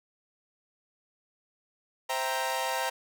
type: chord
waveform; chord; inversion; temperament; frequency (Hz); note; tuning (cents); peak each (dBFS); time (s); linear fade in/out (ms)
sawtooth; C dominant seventh; none; equal; 523.3 / 659.3 / 784 / 932.3; C5 / E5 / G5 / Bb5; 0 / 0 / 0 / 0; -31 / -33 / -31 / -28; 2.09-2.9; 10
effects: none